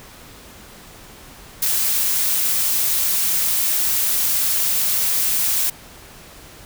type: noise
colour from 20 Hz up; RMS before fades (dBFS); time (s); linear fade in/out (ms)
blue; -19; 1.62-5.7; 5
effects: pink hiss -42 dBFS RMS until 6.65 s